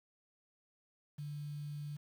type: tone with quantisation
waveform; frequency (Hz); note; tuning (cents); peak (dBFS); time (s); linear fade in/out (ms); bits
sine; 146.83; D3; 0; -40; 1.18-1.97; 10; 10
effects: none